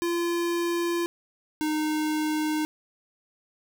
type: tone pair in turn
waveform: square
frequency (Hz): 343.1 / 307.4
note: F4 / D#4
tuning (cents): -31 / -21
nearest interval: major second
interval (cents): 190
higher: first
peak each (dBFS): -25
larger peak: neither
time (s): 0.02-1.06 / 1.61-2.65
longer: neither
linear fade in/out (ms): 0
effects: none

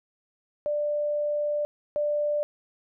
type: tone pair in turn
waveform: sine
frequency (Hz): 591 / 591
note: D5 / D5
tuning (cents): +11 / +11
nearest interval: unison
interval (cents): 0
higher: neither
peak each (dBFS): -24 / -23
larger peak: second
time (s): 0.66-1.65 / 1.96-2.43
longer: first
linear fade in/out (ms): 0
effects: none

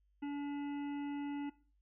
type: harmonic tone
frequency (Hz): 286.6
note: D4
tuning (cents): -42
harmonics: 1 / 3 / 5 / 7 / 9 / 10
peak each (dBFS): -37 / -50 / -57 / -58 / -61 / -63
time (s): 0.22-1.5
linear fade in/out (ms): 10
effects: noise-tail reverb RT60 0.4 s tail -19 dB re dry + added 50 Hz sine -70 dBFS peak until 1.81 s

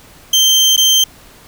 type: tone with dropouts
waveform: 30% pulse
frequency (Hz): 3136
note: G7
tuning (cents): 0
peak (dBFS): -5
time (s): 0.33-1.04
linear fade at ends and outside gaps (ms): 5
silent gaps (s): 0.764-0.776
effects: pink hiss -42 dBFS RMS until 1.47 s

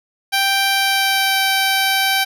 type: tone with pitch glide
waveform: 10% pulse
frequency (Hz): 784 to 775.9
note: G5 to G5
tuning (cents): 0 to -18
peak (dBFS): -6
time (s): 0.32-2.25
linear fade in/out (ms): 20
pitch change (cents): -18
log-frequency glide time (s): 0.7-1.42
effects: none

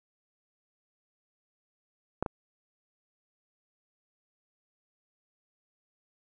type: clicks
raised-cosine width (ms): 1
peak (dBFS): -14 / -18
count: 2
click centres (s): 2.226 / 2.262
effects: none

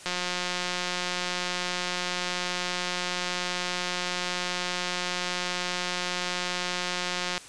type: click train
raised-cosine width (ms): 0.2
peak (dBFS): -12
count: 1311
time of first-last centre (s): 0.06-7.378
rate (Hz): 179
effects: white hiss -46 dBFS RMS until 7.48 s + resampled to 22050 Hz

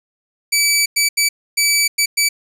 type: tone bursts at uneven times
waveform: 15% pulse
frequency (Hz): 2300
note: D7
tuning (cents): -37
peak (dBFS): -6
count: 6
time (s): 0.52-0.86 / 0.96-1.09 / 1.17-1.29 / 1.57-1.88 / 1.98-2.06 / 2.17-2.29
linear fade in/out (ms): 10
effects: none

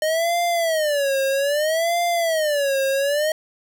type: tone with vibrato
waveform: square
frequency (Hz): 612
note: D#5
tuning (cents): -29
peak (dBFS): -19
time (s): 0.02-3.32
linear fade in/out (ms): 2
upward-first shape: sine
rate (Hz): 0.62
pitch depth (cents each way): 220
effects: none

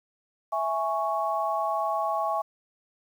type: chord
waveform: sine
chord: C# minor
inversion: first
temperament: equal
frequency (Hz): 659.3 / 830.6 / 1108.7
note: E5 / G#5 / C#6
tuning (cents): 0 / 0 / 0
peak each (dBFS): -29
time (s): 0.52-2.42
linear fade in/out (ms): 10
effects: 9-bit

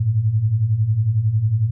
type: beating tone pair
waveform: sine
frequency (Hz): 101.5 / 112.5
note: G#2 / A2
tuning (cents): -39 / +39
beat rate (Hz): 11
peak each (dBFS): -22 / -16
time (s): 0-1.71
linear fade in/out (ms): 10
effects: none

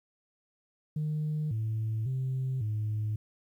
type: tone with pitch steps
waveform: sine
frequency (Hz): 152.7 / 110.2 / 130.8 / 107.1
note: D#3 / A2 / C3 / A2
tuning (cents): -32 / +3 / 0 / -46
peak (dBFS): -27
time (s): 0.96-3.16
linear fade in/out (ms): 5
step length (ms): 550
effects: tanh soft clip ceiling -26 dBFS + 11-bit

